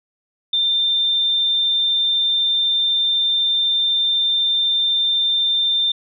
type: tone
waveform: sine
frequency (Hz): 3588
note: A7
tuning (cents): +33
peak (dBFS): -15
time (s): 0.53-5.92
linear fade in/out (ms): 5
effects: none